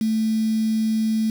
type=tone with quantisation; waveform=sine; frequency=220 Hz; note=A3; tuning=in tune; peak=-18 dBFS; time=0.01-1.3 s; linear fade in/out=2 ms; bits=6; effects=none